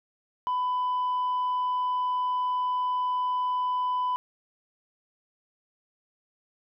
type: tone with tanh clipping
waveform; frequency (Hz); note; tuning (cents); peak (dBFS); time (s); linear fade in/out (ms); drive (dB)
sine; 999; B5; +20; -25; 0.47-4.16; 0; 1
effects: none